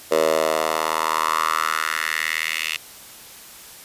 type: tone with high-pass filter sweep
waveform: 10% pulse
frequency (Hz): 79.3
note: D#2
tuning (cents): +33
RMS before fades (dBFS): -22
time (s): 0.11-2.77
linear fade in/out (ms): 10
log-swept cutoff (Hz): 510 to 2600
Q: 3.6
effects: white hiss -42 dBFS RMS until 3.84 s + resampled to 32000 Hz